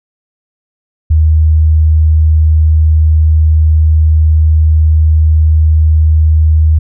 sine tone, 78.2 Hz, D#2, 9 cents sharp, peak -4 dBFS, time 1.1-6.79 s, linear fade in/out 10 ms, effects none

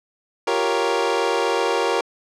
25% pulse chord, G half-diminished seventh, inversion third, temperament equal, 349.2 / 392 / 466.2 / 554.4 Hz, F4 / G4 / Bb4 / Db5, 0 / 0 / 0 / 0 cents, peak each -23 / -21 / -18 / -22 dBFS, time 0.47-2.01 s, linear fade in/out 5 ms, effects low-pass 6000 Hz 12 dB/octave

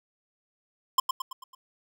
square tone with echo, 1046.5 Hz, C6, in tune, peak -18 dBFS, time 0.98-1 s, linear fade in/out 5 ms, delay 110 ms, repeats 5, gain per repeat -6 dB, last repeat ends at 1.55 s, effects none

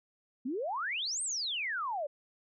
sine exponential two-way sweep, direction up then down, 233.1 to 8870 to 550 Hz, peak -32 dBFS, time 0.45-2.07 s, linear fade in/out 10 ms, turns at 1.22 s, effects none

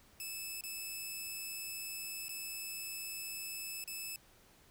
10% pulse tone with dropouts, 2612 Hz, E7, 17 cents flat, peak -32 dBFS, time 0.2-4.16 s, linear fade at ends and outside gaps 1 ms, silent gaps 0.609-0.637 / 2.283-2.292 / 3.84-3.876 s, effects pink hiss -64 dBFS RMS until 4.7 s

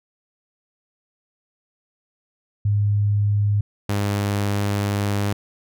sine / sawtooth tone pair in turn, 102.9 / 101.48 Hz, G#2 / G#2, -16 / -40 cents, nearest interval unison, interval 24 cents, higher first, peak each -16 dBFS, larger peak neither, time 2.65-3.61 / 3.89-5.33 s, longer second, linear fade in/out 5 ms, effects none

